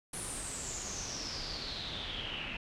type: noise with low-pass filter sweep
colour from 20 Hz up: pink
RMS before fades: -40 dBFS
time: 0.13-2.57 s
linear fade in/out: 5 ms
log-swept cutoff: 10000 to 2600 Hz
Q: 8.2
effects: none